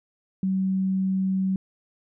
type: tone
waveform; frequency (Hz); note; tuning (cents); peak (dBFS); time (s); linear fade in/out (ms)
sine; 190; F#3; +46; -21; 0.43-1.56; 2
effects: none